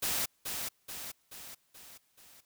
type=noise with echo; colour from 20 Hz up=white; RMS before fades=-32 dBFS; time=0.02-0.26 s; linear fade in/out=10 ms; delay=430 ms; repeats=5; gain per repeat=-5 dB; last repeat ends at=2.41 s; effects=white hiss -72 dBFS RMS until 2.45 s